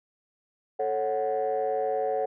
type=chord; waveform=sine; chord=F# minor; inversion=first; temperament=equal with one note detuned; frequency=440 / 552.1 / 740 Hz; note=A4 / C#5 / F#5; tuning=0 / -7 / 0 cents; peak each=-28 dBFS; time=0.79-2.26 s; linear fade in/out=10 ms; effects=tanh soft clip ceiling -19 dBFS